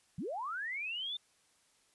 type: linear sweep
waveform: sine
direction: up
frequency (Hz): 129.7 to 3619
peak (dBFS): -36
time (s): 0.18-1.17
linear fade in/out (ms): 5
effects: white hiss -70 dBFS RMS until 1.94 s + resampled to 24000 Hz